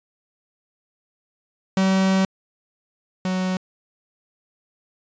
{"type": "tone pair in turn", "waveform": "45% pulse", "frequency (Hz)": [190.7, 185.59], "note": ["G3", "F#3"], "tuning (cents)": [-47, 6], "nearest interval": "unison", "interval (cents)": 47, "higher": "first", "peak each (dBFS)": [-16, -21], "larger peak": "first", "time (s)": [[1.77, 2.25], [3.25, 3.57]], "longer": "first", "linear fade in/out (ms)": 2, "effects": ["resampled to 16000 Hz"]}